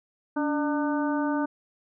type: harmonic tone with a mistuned harmonic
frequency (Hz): 300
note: D4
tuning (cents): +37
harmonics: 1 / 2 / 3 / 4 / 5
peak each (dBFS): -25 / -33 / -32 / -37 / -36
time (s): 0.36-1.46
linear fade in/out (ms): 10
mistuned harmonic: 1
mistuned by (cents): -68
effects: none